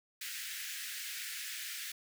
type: high-pass noise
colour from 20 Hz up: pink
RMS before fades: -42 dBFS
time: 0.21-1.92 s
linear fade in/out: 5 ms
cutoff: 1600 Hz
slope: 48 dB/octave
effects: none